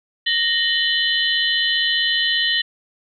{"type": "tone cluster", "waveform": "sine", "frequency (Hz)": [1860, 2988, 3143, 3480, 4041], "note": ["A#6", "F#7", "G7", "A7", "B7"], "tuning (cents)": [-4, 16, 4, -20, 39], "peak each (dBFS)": [-21, -20, -29, -26, -25], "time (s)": [0.26, 2.62], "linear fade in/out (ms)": 10, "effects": []}